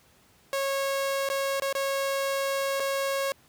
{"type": "tone with dropouts", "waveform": "sawtooth", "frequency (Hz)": 548, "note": "C#5", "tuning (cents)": -20, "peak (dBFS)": -22, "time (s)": [0.53, 3.32], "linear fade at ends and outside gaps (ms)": 1, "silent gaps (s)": [[1.289, 1.3], [1.599, 1.621], [1.727, 1.751], [2.798, 2.802]], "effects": ["pink hiss -60 dBFS RMS until 3.48 s", "high-pass 60 Hz 12 dB/octave"]}